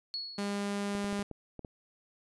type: tone with exponential decay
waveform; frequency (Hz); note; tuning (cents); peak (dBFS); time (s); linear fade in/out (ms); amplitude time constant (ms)
sine; 4364; C#8; -28; -32; 0.14-0.83; 0; 150
type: tone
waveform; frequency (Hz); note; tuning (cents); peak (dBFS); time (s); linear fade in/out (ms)
sawtooth; 202; G#3; -48; -28; 0.38-1.23; 5
type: clicks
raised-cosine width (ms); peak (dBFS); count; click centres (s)
2; -29; 7; 0.951 / 1.044 / 1.128 / 1.193 / 1.313 / 1.593 / 1.648
effects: resampled to 24000 Hz